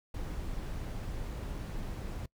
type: noise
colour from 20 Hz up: brown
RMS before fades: -38 dBFS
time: 0.14-2.26 s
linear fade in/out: 5 ms
effects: noise-tail reverb RT60 0.1 s tail -23 dB re dry